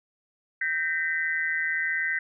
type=tone cluster; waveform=sine; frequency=1563 / 1848 / 2009 Hz; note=G6 / A#6 / B6; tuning=-6 / -16 / +29 cents; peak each=-29 dBFS; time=0.61-2.19 s; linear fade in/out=5 ms; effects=none